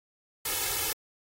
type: noise with comb filter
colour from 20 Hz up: white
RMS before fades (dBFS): -30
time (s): 0.45-0.93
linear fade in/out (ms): 5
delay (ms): 2.3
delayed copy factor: +0.9
effects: AAC 48 kbps